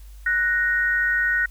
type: tone pair together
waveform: sine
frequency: 1480 / 1867.6 Hz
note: F#6 / A#6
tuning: 0 / +3 cents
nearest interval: major third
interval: 403 cents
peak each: -21 dBFS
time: 0.26-1.46 s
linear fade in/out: 5 ms
effects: added 50 Hz sine -39 dBFS peak until 1.5 s + white hiss -56 dBFS RMS until 1.5 s